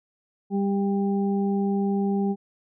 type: harmonic tone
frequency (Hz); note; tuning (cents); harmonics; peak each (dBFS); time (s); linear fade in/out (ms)
198.5; G3; +22; 1 / 2 / 4; -22 / -28 / -34; 0.5-2.36; 50
effects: none